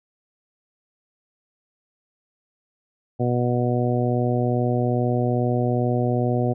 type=harmonic tone; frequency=122.4 Hz; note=B2; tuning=15 cents flat; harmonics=1 / 2 / 3 / 4 / 5 / 6; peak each=-22 / -25 / -27 / -28 / -29 / -30 dBFS; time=3.19-6.54 s; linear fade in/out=20 ms; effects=none